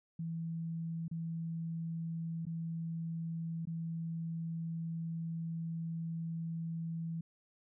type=tone with dropouts; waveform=sine; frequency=164.81 Hz; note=E3; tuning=in tune; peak=-36 dBFS; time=0.19-7.21 s; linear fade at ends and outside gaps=5 ms; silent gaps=1.081-1.112 / 2.454-2.466 / 3.654-3.671 s; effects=none